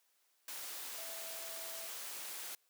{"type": "tone in noise", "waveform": "sine", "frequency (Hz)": 659.3, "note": "E5", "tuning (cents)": 0, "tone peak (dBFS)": -52, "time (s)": [0.98, 1.87], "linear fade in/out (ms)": 2, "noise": "white", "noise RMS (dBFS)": -45, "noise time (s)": [0.48, 2.55], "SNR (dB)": -10, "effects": ["white hiss -75 dBFS RMS until 2.69 s", "high-pass 400 Hz 12 dB/octave"]}